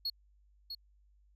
triangle tone with echo, 4332 Hz, C#8, 41 cents flat, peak -31 dBFS, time 0.05-0.1 s, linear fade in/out 5 ms, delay 650 ms, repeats 1, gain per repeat -7 dB, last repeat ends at 0.75 s, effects added 50 Hz sine -63 dBFS peak until 1.35 s

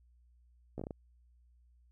slowing click train, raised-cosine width 2 ms, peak -27 dBFS, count 6, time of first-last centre 0.78-0.908 s, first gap 15 ms, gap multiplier 1.27, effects added 60 Hz sine -62 dBFS peak until 1.91 s

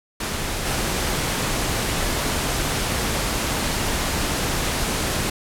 pink noise with level steps, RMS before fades -26 / -23 dBFS, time 0.2-5.3 s, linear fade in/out 5 ms, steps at 0.65 s, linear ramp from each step 10 ms, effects low-pass 12000 Hz 12 dB/octave

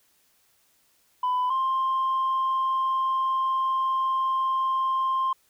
sine tone pair in turn, 1000 / 1054.2 Hz, B5 / C6, +21 / +13 cents, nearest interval minor second, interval 92 cents, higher second, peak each -20 dBFS, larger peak neither, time 1.23-1.5 / 1.5-5.33 s, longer second, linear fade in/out 5 ms, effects tanh soft clip ceiling -20 dBFS + white hiss -65 dBFS RMS until 5.49 s

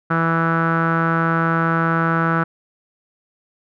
sawtooth tone with low-pass filter, 164.81 Hz, E3, in tune, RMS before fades -18 dBFS, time 0.1-2.44 s, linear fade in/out 10 ms, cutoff 1400 Hz, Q 7.9, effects none

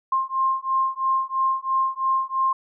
sine beating tone pair, 1058 / 1061 Hz, C6 / C6, +19 / +24 cents, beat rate 3 Hz, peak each -23 dBFS, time 0.12-2.53 s, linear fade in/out 5 ms, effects none

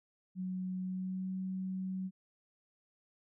sine tone with pitch glide, 185 to 187.8 Hz, F#3 to F#3, 0 to +26 cents, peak -35 dBFS, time 0.35-2.11 s, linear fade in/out 50 ms, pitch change +26 cents, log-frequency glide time 0.81-1.31 s, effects none

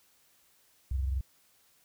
sine tone pair together, 65.81 / 88.7 Hz, C2 / F2, +11 / +27 cents, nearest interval perfect fourth, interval 516 cents, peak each -28 / -39 dBFS, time 0.91-1.21 s, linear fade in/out 5 ms, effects white hiss -66 dBFS RMS until 1.84 s

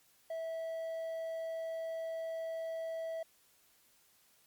triangle tone, 653 Hz, E5, 17 cents flat, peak -35 dBFS, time 0.3-3.23 s, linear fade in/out 5 ms, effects white hiss -68 dBFS RMS until 4.46 s + Opus 48 kbps

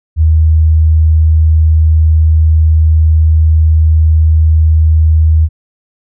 sine tone, 79 Hz, D#2, 27 cents sharp, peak -4 dBFS, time 0.16-5.49 s, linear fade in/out 50 ms, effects none

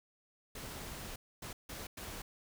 pink noise bursts at uneven times, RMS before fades -45 dBFS, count 4, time 0.55-1.16 / 1.42-1.53 / 1.69-1.87 / 1.97-2.22 s, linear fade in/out 5 ms, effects none

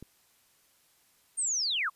click, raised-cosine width 3 ms, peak -31 dBFS, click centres 0.026 s
sine linear sweep, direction down, 8870 to 987.8 Hz, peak -27 dBFS, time 1.37-1.9 s, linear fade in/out 20 ms
effects white hiss -66 dBFS RMS until 1.95 s + resampled to 32000 Hz

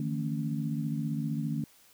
sine tone cluster, 153 / 168.1 / 224.5 / 277.6 Hz, D#3 / E3 / A3 / C#4, -29 / +34 / +35 / +3 cents, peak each -32 / -40 / -34 / -37 dBFS, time 0-1.64 s, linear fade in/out 2 ms, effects white hiss -60 dBFS RMS until 1.93 s

